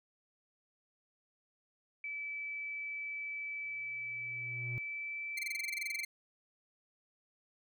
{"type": "tone with pitch glide", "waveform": "sine", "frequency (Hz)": [2307, 2322], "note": ["D7", "D7"], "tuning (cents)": [-31, -20], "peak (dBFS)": -38, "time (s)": [2.04, 6.04], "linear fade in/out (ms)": 2, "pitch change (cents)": 11, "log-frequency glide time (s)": [4.53, 5.24]}
{"type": "tone with exponential growth", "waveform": "triangle", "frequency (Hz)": 121.2, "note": "B2", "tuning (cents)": -32, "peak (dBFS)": -34, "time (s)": [3.63, 4.78], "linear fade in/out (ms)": 0, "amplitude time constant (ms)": 250}
{"type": "tone bursts", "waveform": "sawtooth", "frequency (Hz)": 2116, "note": "C7", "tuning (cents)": 19, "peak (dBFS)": -32, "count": 16, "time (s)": [5.37, 6.05], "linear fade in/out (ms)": 5, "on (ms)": 20, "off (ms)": 24}
{"effects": []}